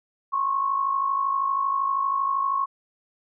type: tone pair together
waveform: sine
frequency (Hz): 1046.5 / 1099.2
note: C6 / C#6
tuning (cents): 0 / -15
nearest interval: minor second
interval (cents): 85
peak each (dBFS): -29 / -22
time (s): 0.32-2.66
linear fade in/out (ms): 20
effects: none